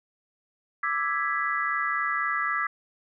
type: chord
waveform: sine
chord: E dominant seventh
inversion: third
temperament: equal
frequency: 1174.7 / 1318.5 / 1661.2 / 1975.5 Hz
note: D6 / E6 / G#6 / B6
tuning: 0 / 0 / 0 / 0 cents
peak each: -30 dBFS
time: 0.83-2.67 s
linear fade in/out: 5 ms
effects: none